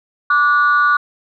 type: tone pair together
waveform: sine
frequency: 1167 / 1455.1 Hz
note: D6 / F#6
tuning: -11 / -29 cents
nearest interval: major third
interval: 382 cents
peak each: -12 dBFS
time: 0.3-0.97 s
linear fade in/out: 5 ms
effects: tanh soft clip ceiling -5 dBFS